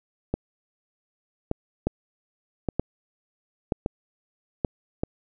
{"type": "two click trains", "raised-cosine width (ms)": 2, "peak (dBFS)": [-9, -11], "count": [4, 5], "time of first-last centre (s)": [[1.87, 4.648], [0.34, 5.035]], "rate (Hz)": [1.08, 0.852], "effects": []}